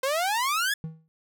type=exponential sweep; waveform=sawtooth; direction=up; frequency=513 to 1731 Hz; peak=-20 dBFS; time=0.03-0.74 s; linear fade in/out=5 ms
type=tone with exponential decay; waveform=triangle; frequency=160.1 Hz; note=D#3; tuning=50 cents sharp; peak=-26 dBFS; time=0.84-1.08 s; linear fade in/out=0 ms; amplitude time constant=51 ms
effects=none